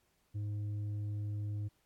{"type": "tone with tanh clipping", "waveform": "sine", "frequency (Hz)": 103.83, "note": "G#2", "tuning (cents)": 0, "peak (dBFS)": -36, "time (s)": [0.34, 1.69], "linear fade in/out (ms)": 20, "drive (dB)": 5, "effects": ["pink hiss -75 dBFS RMS until 1.85 s", "AAC 64 kbps"]}